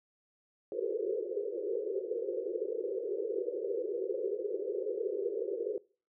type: band-pass noise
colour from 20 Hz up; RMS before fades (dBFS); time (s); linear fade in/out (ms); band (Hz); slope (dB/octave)
white; -35; 0.72-5.78; 2; 360 to 510; 96
effects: noise-tail reverb RT60 0.4 s tail -23 dB re dry